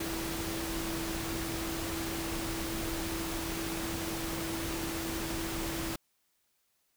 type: tone in noise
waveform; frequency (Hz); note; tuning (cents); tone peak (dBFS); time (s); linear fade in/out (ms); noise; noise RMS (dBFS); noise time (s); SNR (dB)
sine; 329.6; E4; 0; -37; 0-5.96; 5; pink; -37; 0-5.96; -3
effects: white hiss -75 dBFS RMS until 6.96 s